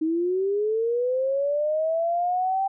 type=linear sweep; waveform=sine; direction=up; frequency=311.1 to 785 Hz; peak=-21 dBFS; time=0.01-2.68 s; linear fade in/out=10 ms; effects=none